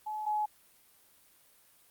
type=tone pair in turn; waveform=sine; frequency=855 / 847.1 Hz; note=A5 / G#5; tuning=-50 / +34 cents; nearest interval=unison; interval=16 cents; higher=first; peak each=-34 / -28 dBFS; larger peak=second; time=0.06-0.26 / 0.26-0.46 s; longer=neither; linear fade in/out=10 ms; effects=white hiss -63 dBFS RMS until 1.9 s + Opus 32 kbps